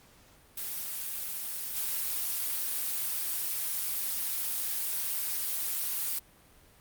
blue noise with level steps, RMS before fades -36 / -32 dBFS, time 0.57-6.19 s, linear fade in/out 5 ms, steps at 1.75 s, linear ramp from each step 20 ms, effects pink hiss -59 dBFS RMS until 6.8 s + Opus 48 kbps

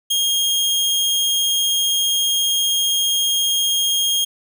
sawtooth tone, 3243 Hz, G#7, 42 cents flat, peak -13 dBFS, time 0.1-4.25 s, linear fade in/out 10 ms, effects none

